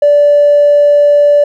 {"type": "tone with tanh clipping", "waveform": "triangle", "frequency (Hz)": 582, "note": "D5", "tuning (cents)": -16, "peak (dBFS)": -3, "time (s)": [0.02, 1.44], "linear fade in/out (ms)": 5, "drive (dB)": 1, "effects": []}